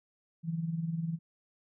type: tone with tremolo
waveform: sine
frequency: 164.81 Hz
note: E3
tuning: in tune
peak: -28 dBFS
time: 0.43-1.19 s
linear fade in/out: 50 ms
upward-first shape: sine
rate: 20 Hz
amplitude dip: 65%
effects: none